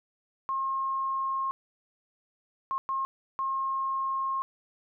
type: tone bursts at uneven times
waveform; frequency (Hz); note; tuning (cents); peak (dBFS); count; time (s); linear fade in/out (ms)
sine; 1073; C6; +43; -27; 4; 0.49-1.51 / 2.71-2.78 / 2.89-3.05 / 3.39-4.42; 0
effects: none